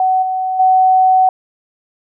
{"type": "tone with level steps", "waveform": "sine", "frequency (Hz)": 750, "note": "F#5", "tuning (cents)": 23, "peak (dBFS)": [-10, -15, -7], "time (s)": [0, 1.29], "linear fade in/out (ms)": 2, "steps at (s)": [0.22, 0.59], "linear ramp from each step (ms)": 10, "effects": []}